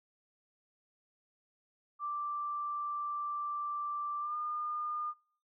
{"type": "tone with pitch glide", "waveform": "sine", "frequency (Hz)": [1174.7, 1212.6], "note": ["D6", "D#6"], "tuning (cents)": [0, -45], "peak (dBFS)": -34, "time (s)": [1.99, 5.14], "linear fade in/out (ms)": 50, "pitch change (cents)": 55, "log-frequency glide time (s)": [4.2, 4.35], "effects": ["noise-tail reverb RT60 0.5 s tail -22 dB re dry"]}